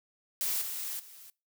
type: noise with level steps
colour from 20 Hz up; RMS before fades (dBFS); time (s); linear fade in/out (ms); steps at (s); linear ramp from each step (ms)
blue; -31 / -37 / -51; 0.41-1.3; 0; 0.61 / 0.99; 10
effects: noise-tail reverb RT60 0.3 s tail -24 dB re dry